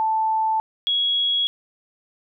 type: tone pair in turn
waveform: sine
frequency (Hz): 880 / 3328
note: A5 / G#7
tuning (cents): 0 / +3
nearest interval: octave + major seventh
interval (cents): 2303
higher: second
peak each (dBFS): -18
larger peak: neither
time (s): 0-0.6 / 0.87-1.47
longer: neither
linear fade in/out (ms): 0
effects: none